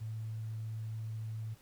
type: tone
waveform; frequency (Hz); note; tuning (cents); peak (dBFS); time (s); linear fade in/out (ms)
sine; 110.5; A2; +8; -37; 0-1.55; 20
effects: pink hiss -63 dBFS RMS until 1.61 s